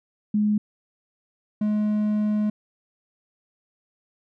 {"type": "tone pair in turn", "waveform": ["sine", "triangle"], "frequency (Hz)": [210, 211.1], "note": ["G#3", "G#3"], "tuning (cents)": [19, 29], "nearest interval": "unison", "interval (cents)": 10, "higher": "second", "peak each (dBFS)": -18, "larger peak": "neither", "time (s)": [[0.34, 0.58], [1.61, 2.5]], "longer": "second", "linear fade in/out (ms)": 5, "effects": []}